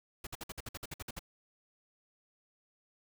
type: noise bursts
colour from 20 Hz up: pink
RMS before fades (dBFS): -42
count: 12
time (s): 0.24-1.193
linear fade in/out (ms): 5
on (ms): 29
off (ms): 55
effects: none